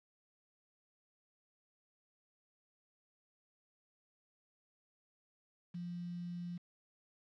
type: tone with quantisation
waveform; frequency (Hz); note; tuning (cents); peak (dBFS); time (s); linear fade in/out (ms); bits
sine; 174.61; F3; 0; -40; 5.74-6.58; 10; 10
effects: low-pass 4000 Hz 12 dB/octave